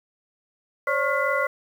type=tone cluster; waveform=sine; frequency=534 / 579 / 1096 / 1414 / 2010 Hz; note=C5 / D5 / C#6 / F6 / B6; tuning=+35 / -25 / -20 / +21 / +30 cents; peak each=-27 dBFS; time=0.87-1.47 s; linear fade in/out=5 ms; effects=8-bit